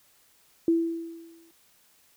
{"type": "tone with exponential decay", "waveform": "sine", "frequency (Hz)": 332.1, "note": "E4", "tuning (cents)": 13, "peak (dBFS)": -17, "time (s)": [0.68, 1.51], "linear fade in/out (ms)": 2, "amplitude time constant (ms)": 180, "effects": ["white hiss -62 dBFS RMS until 2.16 s"]}